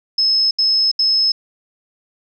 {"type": "tone bursts", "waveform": "sine", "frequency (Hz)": 5190, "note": "E8", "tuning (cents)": -28, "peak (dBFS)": -12, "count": 3, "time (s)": [0.18, 1.32], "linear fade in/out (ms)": 5, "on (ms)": 330, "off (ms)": 75, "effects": []}